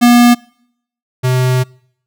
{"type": "tone pair in turn", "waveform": "square", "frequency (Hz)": [240.8, 127.56], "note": ["B3", "C3"], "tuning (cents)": [-44, -44], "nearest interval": "major seventh", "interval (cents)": 1100, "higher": "first", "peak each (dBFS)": [-5, -11], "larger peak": "first", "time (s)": [[0.01, 0.35], [1.23, 1.64]], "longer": "second", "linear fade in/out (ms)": 20, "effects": ["noise-tail reverb RT60 0.7 s tail -26 dB re dry"]}